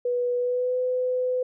sine tone with pitch glide, 489.6 to 504.5 Hz, B4 to B4, -15 to +37 cents, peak -22 dBFS, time 0.05-1.43 s, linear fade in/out 5 ms, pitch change +52 cents, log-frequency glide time 0.37-0.78 s, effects none

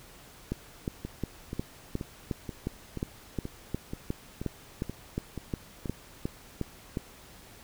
two click trains, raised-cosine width 3 ms, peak -22 / -17 dBFS, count 11 / 19, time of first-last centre 1.05-5.858 / 0.52-6.972 s, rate 2.08 / 2.79 Hz, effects pink hiss -52 dBFS RMS until 7.63 s

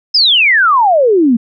sine exponential sweep, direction down, 5274 to 220 Hz, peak -6 dBFS, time 0.14-1.37 s, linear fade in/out 10 ms, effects none

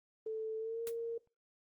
sine tone with pitch glide, 440 to 462.1 Hz, A4 to A#4, 0 to -15 cents, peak -36 dBFS, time 0.26-1.18 s, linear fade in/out 5 ms, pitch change +85 cents, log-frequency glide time 0.58-0.82 s
white noise with exponential decay, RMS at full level -40 dBFS, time 0.87-0.95 s, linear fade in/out 0 ms, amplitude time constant 16 ms
effects noise-tail reverb RT60 0.3 s tail -22 dB re dry + Opus 24 kbps

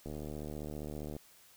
click train, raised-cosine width 2 ms, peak -29 dBFS, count 84, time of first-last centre 0.06-1.165 s, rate 75.1 Hz, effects white hiss -61 dBFS RMS until 1.56 s

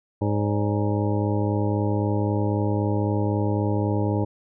harmonic tone with a mistuned harmonic, 103.83 Hz, G#2, in tune, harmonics 1 / 2 / 3 / 4 / 5 / 6 / 8 / 9, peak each -23 / -29 / -27 / -31 / -32 / -34 / -34 / -37 dBFS, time 0.21-4.25 s, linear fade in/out 10 ms, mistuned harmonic 6, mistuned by -96 cents, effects none

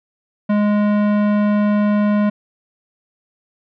sine tone with tanh clipping, 207.7 Hz, G#3, in tune, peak -15 dBFS, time 0.49-2.3 s, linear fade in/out 10 ms, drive 17 dB, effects none

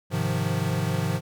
square chord, F minor seventh, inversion first, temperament equal, 103.83 / 130.81 / 155.56 / 174.61 Hz, Ab2 / C3 / Eb3 / F3, 0 / 0 / 0 / 0 cents, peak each -30 dBFS, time 0.1-1.21 s, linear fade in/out 50 ms, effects none

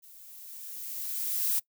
violet noise with level ramp, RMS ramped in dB -53 to -26 dBFS, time 0.02-1.6 s, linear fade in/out 20 ms, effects noise-tail reverb RT60 0.1 s tail -22 dB re dry

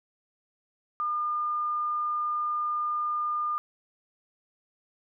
sine tone, 1209 Hz, D6, 50 cents sharp, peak -26 dBFS, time 1-3.58 s, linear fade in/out 0 ms, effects none

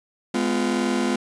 40% pulse chord, F diminished, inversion first, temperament just, 209.5 / 251.4 / 349.2 Hz, Ab3 / Cb4 / F4, +15 / +31 / 0 cents, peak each -25 / -23 / -25 dBFS, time 0.34-1.16 s, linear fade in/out 5 ms, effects resampled to 22050 Hz

